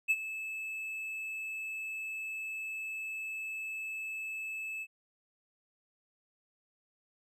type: tone with ADSR envelope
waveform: triangle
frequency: 2610 Hz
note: E7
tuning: 18 cents flat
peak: -21 dBFS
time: 0.08-4.87 s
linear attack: 27 ms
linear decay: 44 ms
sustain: -14 dB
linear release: 51 ms
effects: none